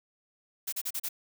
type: noise bursts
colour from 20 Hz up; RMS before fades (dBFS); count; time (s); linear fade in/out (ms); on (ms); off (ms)
blue; -33; 5; 0.67-1.089; 10; 55; 36
effects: none